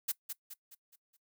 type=noise with echo; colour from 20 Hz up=blue; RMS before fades=-32 dBFS; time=0.08-0.12 s; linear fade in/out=10 ms; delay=210 ms; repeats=5; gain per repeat=-7 dB; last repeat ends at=1.17 s; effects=noise-tail reverb RT60 0.1 s tail -20 dB re dry